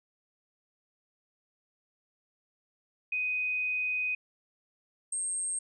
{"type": "tone pair in turn", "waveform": "sine", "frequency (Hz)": [2500, 8458], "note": ["D#7", "C9"], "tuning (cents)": [8, 18], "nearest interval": "octave + major sixth", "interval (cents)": 2110, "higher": "second", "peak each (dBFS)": [-28, -30], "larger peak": "first", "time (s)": [[3.12, 4.15], [5.12, 5.59]], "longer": "first", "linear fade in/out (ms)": 5, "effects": []}